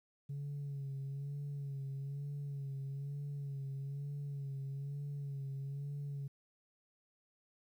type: tone with vibrato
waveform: sine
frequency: 140 Hz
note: C#3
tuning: 18 cents sharp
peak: -37 dBFS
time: 0.29-6.28 s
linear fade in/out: 10 ms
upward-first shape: sine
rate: 1.1 Hz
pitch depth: 42 cents each way
effects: tanh soft clip ceiling -37 dBFS + 12-bit